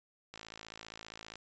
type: click train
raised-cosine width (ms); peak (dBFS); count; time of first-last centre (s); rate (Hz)
0.2; -28; 57; 0.34-1.356; 55.1
effects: resampled to 16000 Hz